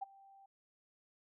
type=tone with ADSR envelope; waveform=sine; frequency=784 Hz; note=G5; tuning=in tune; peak=-35 dBFS; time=0.01-0.46 s; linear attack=17 ms; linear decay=16 ms; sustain=-23 dB; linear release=6 ms; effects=none